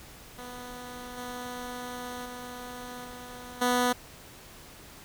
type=tone with level steps; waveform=10% pulse; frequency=246.9 Hz; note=B3; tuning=in tune; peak=-32 / -28 / -31 / -34 / -15 dBFS; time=0.38-3.93 s; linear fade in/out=10 ms; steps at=1.17 / 2.25 / 3.04 / 3.61 s; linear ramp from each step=10 ms; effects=pink hiss -49 dBFS RMS until 5.04 s